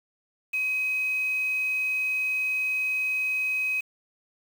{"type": "tone with quantisation", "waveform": "sine", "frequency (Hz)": 2530, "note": "D#7", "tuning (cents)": 28, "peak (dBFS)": -24, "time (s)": [0.53, 3.81], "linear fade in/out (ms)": 10, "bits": 7, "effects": []}